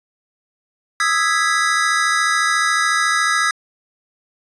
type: chord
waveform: square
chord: E major seventh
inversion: third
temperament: equal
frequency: 1244.5 / 1318.5 / 1661.2 / 1975.5 Hz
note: D#6 / E6 / G#6 / B6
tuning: 0 / 0 / 0 / 0 cents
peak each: -22 / -22 / -20 / -22 dBFS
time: 1-3.51 s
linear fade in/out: 2 ms
effects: resampled to 22050 Hz